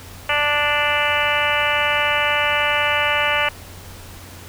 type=harmonic tone; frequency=293.7 Hz; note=D4; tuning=in tune; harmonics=2 / 3 / 4 / 5 / 6 / 7 / 8 / 9 / 10; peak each=-25 / -25 / -25 / -25 / -25 / -25 / -25 / -25 / -25 dBFS; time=0.29-3.49 s; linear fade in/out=5 ms; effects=added 90 Hz sine -40 dBFS peak until 4.48 s + pink hiss -40 dBFS RMS until 4.48 s